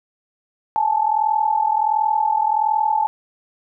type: tone pair together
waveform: sine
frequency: 842 / 883.4 Hz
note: G#5 / A5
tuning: +24 / +7 cents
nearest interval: minor second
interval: 83 cents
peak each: -19 / -18 dBFS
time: 0.76-3.07 s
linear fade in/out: 0 ms
effects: none